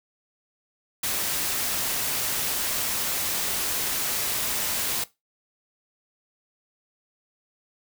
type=noise; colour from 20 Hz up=white; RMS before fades=-27 dBFS; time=1.03-5.04 s; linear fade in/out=5 ms; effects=noise-tail reverb RT60 0.2 s tail -18 dB re dry